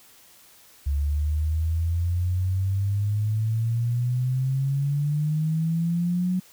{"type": "exponential sweep", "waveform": "sine", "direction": "up", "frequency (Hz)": [70, 185], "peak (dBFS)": -21, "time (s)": [0.86, 6.4], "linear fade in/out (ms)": 10, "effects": ["white hiss -53 dBFS RMS until 6.52 s"]}